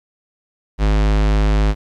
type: tone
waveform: square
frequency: 51.91 Hz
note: G#1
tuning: in tune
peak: -13 dBFS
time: 0.78-1.75 s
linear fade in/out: 50 ms
effects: low-pass 5000 Hz 12 dB/octave + 9-bit